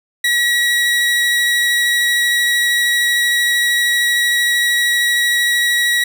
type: tone with vibrato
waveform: 30% pulse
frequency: 1920 Hz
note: B6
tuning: 49 cents flat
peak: -10 dBFS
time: 0.24-6.04 s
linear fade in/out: 5 ms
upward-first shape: square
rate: 13 Hz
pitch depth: 8 cents each way
effects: none